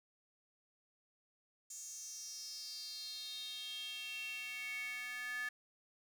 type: tone with high-pass filter sweep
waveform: square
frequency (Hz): 246.9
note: B3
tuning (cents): 0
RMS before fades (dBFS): -45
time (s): 1.7-5.49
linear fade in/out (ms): 5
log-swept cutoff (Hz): 7000 to 1700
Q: 7.1
effects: none